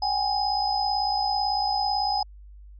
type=tone cluster; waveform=sine; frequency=764 / 822 / 5040 Hz; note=G5 / G#5 / D#8; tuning=-45 / -18 / +21 cents; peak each=-28 / -25 / -28 dBFS; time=0.02-2.23 s; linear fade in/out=5 ms; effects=added 50 Hz sine -43 dBFS peak until 2.79 s